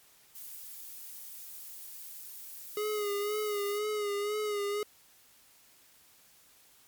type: noise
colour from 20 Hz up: violet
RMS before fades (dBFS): -45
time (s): 0.35-3.79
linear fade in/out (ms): 5
type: tone with vibrato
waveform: square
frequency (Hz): 415.3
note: G#4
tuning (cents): 0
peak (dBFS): -31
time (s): 2.77-4.83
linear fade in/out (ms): 2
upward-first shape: sine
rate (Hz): 2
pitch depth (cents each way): 45
effects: white hiss -61 dBFS RMS until 6.87 s + MP3 96 kbps